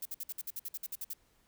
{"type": "noise bursts", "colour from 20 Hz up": "violet", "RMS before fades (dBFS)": -39, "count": 13, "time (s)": [0.02, 1.135], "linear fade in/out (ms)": 5, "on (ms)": 35, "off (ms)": 55, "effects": ["pink hiss -70 dBFS RMS until 1.47 s"]}